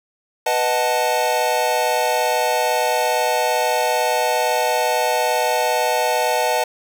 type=chord; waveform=square; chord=B dominant seventh; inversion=none; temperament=equal; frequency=493.9 / 622.3 / 740 / 880 Hz; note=B4 / D#5 / F#5 / A5; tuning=0 / 0 / 0 / 0 cents; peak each=-24 / -23 / -24 / -22 dBFS; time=0.46-6.64 s; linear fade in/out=5 ms; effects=none